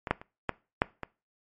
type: clicks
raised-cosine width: 0.5 ms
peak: -18 / -8 / -28 / -11 / -6 / -19 dBFS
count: 6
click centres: 0.072 / 0.11 / 0.215 / 0.493 / 0.819 / 1.033 s
effects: noise-tail reverb RT60 0.3 s tail -21 dB re dry + MP3 48 kbps